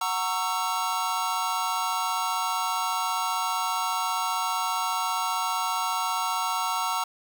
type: chord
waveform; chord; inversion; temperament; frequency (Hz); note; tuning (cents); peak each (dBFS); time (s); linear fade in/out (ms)
square; F# dominant seventh; none; just; 740 / 925 / 1110 / 1332; F#5 / A#5 / C#6 / E6; 0 / -14 / +2 / +18; -34 / -30 / -33 / -31; 0.01-7.04; 5
effects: none